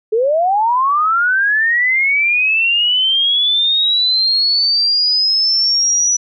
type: linear sweep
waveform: sine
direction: up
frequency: 418.7 to 5920 Hz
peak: -11 dBFS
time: 0.12-6.17 s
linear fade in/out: 10 ms
effects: none